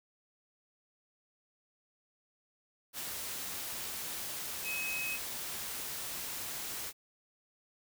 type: tone in noise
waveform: sine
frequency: 2551 Hz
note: D#7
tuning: 43 cents sharp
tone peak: -35 dBFS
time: 4.63-5.19 s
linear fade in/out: 50 ms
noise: white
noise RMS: -40 dBFS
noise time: 2.93-6.93 s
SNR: +2 dB
effects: none